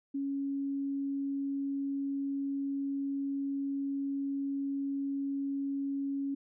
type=tone; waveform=sine; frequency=277.2 Hz; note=C#4; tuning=in tune; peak=-31 dBFS; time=0.14-6.35 s; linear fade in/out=10 ms; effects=none